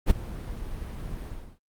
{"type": "noise with ADSR envelope", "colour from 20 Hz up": "brown", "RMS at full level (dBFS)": -17, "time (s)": [0.06, 1.59], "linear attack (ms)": 47, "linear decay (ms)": 8, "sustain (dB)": -18, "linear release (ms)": 340, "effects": ["Opus 32 kbps"]}